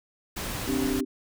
pink noise, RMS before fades -33 dBFS, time 0.36-1.01 s, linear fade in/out 10 ms
sine chord, C suspended second, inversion none, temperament equal with one note detuned, 261.6 / 293.7 / 390.4 Hz, C4 / D4 / G4, 0 / 0 / -7 cents, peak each -27 / -29 / -32 dBFS, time 0.67-1.05 s, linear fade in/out 20 ms
effects none

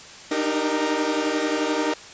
sawtooth chord, Eb major seventh, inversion third, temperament equal with one note detuned, 299.7 / 311.1 / 392 / 466.2 Hz, D4 / Eb4 / G4 / Bb4, +35 / 0 / 0 / 0 cents, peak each -23 / -22 / -26 / -23 dBFS, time 0.31-1.94 s, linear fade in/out 5 ms, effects white hiss -42 dBFS RMS until 2.13 s + resampled to 16000 Hz

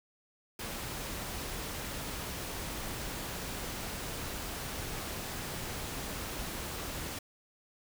pink noise, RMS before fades -39 dBFS, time 0.59-7.19 s, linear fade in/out 5 ms, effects none

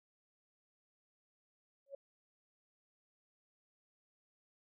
sine tone with exponential growth, 554.4 Hz, C#5, in tune, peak -40 dBFS, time 1.86-1.95 s, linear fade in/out 5 ms, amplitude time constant 18 ms, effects none

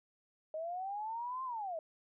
sine linear two-way sweep, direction up then down, 616 to 1058 to 616 Hz, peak -37 dBFS, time 0.54-1.79 s, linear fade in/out 2 ms, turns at 1.44 s, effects none

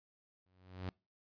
sawtooth tone with exponential growth, 92.3 Hz, F#2, 4 cents flat, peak -33 dBFS, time 0.46-0.89 s, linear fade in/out 0 ms, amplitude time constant 92 ms, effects noise-tail reverb RT60 0.3 s tail -26 dB re dry + resampled to 11025 Hz

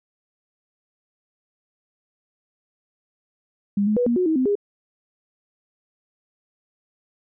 sine tone with pitch steps, 201.9 / 212.3 / 489.4 / 237.9 / 364.4 / 318.1 / 257.7 / 407.9 Hz, G#3 / G#3 / B4 / A#3 / F#4 / D#4 / C4 / G#4, -49 / +38 / -16 / +35 / -26 / +38 / -26 / -31 cents, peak -17 dBFS, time 3.77-4.554 s, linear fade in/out 5 ms, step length 98 ms, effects none

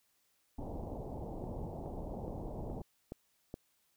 pink low-pass noise, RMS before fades -42 dBFS, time 0.58-2.82 s, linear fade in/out 5 ms, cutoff 860 Hz, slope 48 dB/octave
click train, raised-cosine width 2 ms, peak -28 dBFS, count 6, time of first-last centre 1.44-3.541 s, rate 2.38 Hz
effects white hiss -75 dBFS RMS until 3.96 s

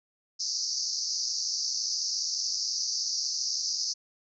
pink band-pass noise, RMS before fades -31 dBFS, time 0.39-3.94 s, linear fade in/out 20 ms, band 4600 to 6200 Hz, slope 96 dB/octave, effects none

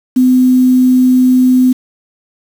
sine tone with quantisation, 254.2 Hz, C4, 50 cents flat, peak -5 dBFS, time 0.16-1.73 s, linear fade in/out 10 ms, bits 5, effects none

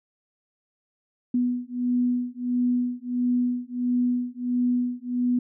sine beating tone pair, 245.5 / 247 Hz, B3 / B3, -10 / 0 cents, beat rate 1.5 Hz, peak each -25 dBFS, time 1.34-5.39 s, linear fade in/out 5 ms, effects none

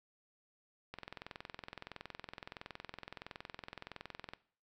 click train, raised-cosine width 0.3 ms, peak -28 dBFS, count 74, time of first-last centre 0.94-4.335 s, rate 21.5 Hz, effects noise-tail reverb RT60 0.5 s tail -19 dB re dry

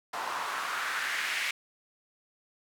white noise with band-pass filter sweep, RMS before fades -33 dBFS, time 0.13-1.51 s, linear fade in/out 5 ms, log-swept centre 890 to 2200 Hz, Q 2.5, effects none

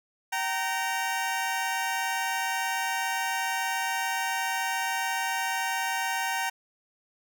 20% pulse tone pair together, 769.9 / 927 Hz, G5 / A#5, -31 / -10 cents, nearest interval minor third, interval 321 cents, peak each -25 dBFS, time 0.32-6.5 s, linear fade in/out 10 ms, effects none

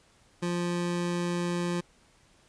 25% pulse tone, 174.61 Hz, F3, in tune, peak -24 dBFS, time 0.42-1.81 s, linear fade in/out 10 ms, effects pink hiss -62 dBFS RMS until 2.48 s + resampled to 22050 Hz

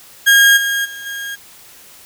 35% pulse tone with level steps, 1627 Hz, G#6, 36 cents flat, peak -5 / -14 / -27 / -22 dBFS, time 0.26-1.36 s, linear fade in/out 20 ms, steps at 0.56 / 0.84 / 1.05 s, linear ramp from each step 20 ms, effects white hiss -42 dBFS RMS until 2.05 s

